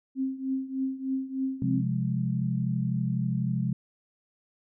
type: tone with tremolo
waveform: sine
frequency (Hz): 265.1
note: C4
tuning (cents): +23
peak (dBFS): -24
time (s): 0.15-1.84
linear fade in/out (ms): 50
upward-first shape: triangle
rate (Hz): 3.3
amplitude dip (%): 85
type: chord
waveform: sine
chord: F minor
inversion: second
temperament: equal with one note detuned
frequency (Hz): 130.81 / 174.61 / 206.9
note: C3 / F3 / Ab3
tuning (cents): 0 / 0 / -6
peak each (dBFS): -28 / -30 / -31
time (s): 1.62-3.73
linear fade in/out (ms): 2
effects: none